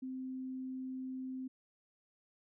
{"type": "tone", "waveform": "sine", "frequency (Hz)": 259.6, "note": "C4", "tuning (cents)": -13, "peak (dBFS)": -39, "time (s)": [0.02, 1.48], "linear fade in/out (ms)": 10, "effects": []}